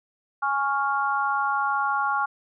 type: chord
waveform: sine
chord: Db major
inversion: second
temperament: equal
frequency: 830.6 / 1108.7 / 1396.9 Hz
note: Ab5 / Db6 / F6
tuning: 0 / 0 / 0 cents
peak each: -26 dBFS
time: 0.42-2.26 s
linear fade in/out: 10 ms
effects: none